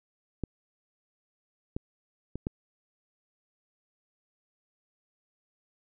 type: clicks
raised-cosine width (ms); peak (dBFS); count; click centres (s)
3; -18 / -19 / -22 / -17; 4; 0.437 / 1.765 / 2.356 / 2.469
effects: none